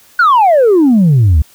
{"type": "exponential sweep", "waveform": "sine", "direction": "down", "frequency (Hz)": [1500, 69.1], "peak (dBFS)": -3, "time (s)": [0.19, 1.42], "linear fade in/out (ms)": 5, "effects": ["tanh soft clip ceiling -3 dBFS", "white hiss -45 dBFS RMS until 1.54 s"]}